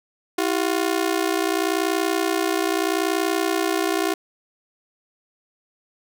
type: ring-modulated tone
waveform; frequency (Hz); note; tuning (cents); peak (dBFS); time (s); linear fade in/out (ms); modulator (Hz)
sawtooth; 357.2; F4; +39; -13; 0.38-4.14; 5; 30.4
effects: none